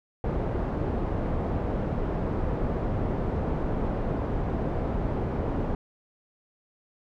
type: low-pass noise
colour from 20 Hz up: pink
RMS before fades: -28 dBFS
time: 0.24-5.75 s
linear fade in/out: 2 ms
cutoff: 700 Hz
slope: 12 dB/octave
effects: none